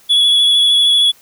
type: tone with vibrato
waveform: triangle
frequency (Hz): 3392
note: G#7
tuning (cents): +36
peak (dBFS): -7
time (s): 0.09-1.12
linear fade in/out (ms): 20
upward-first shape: square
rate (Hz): 13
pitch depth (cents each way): 16
effects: white hiss -48 dBFS RMS until 1.21 s